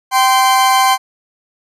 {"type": "tone pair together", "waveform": "40% pulse", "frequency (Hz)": [776.7, 1038], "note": ["G5", "C6"], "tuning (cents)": [-16, -14], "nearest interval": "perfect fourth", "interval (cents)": 502, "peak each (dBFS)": -11, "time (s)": [0.11, 0.98], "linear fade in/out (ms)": 50, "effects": ["resampled to 32000 Hz"]}